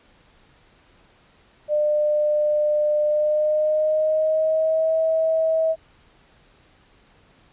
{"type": "tone with pitch glide", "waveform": "sine", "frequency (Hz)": [600, 643.1], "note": ["D5", "E5"], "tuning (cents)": [37, -43], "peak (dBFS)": -17, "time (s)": [1.68, 5.76], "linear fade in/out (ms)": 50, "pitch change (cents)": 120, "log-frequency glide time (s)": [3.05, 4.95], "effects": ["pink hiss -56 dBFS RMS until 7.52 s", "resampled to 8000 Hz"]}